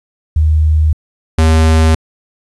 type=tone pair in turn; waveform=sine / square; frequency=77.6 / 79.83 Hz; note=D#2 / D#2; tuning=-4 / +45 cents; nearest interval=unison; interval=49 cents; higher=second; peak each=-7 dBFS; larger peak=neither; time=0.36-0.93 / 1.38-1.95 s; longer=neither; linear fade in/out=5 ms; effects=resampled to 24000 Hz + 8-bit